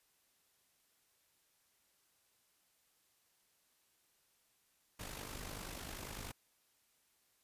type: noise with amplitude modulation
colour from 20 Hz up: pink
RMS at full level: -44 dBFS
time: 4.99-6.32 s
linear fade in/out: 10 ms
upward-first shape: sine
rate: 50.2 Hz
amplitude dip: 60%
effects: white hiss -75 dBFS RMS until 7.43 s + resampled to 32000 Hz